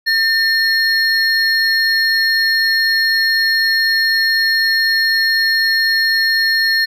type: tone pair together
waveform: triangle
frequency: 1802 / 4286 Hz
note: A6 / C8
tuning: +41 / +41 cents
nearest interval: octave + minor third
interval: 1500 cents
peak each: -12 / -15 dBFS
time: 0.06-6.86 s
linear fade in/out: 20 ms
effects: none